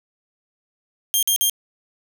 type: tone bursts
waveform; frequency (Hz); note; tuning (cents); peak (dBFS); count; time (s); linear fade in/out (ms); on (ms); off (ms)
10% pulse; 3201; G7; +36; -8; 3; 1.14-1.497; 0; 87; 48
effects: none